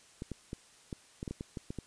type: clicks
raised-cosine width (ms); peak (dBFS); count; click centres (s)
3; -25; 11; 0.221 / 0.317 / 0.531 / 0.928 / 1.229 / 1.278 / 1.31 / 1.409 / 1.572 / 1.705 / 1.787
effects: white hiss -60 dBFS RMS until 1.86 s + resampled to 22050 Hz